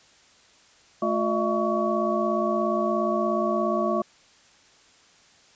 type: tone cluster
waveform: sine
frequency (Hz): 218.2 / 353.3 / 611 / 668 / 1124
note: A3 / F4 / D#5 / E5 / C#6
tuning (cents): -14 / +20 / -32 / +23 / +24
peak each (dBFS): -28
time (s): 1.02-4.02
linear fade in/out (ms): 5
effects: white hiss -56 dBFS RMS until 5.55 s + resampled to 16000 Hz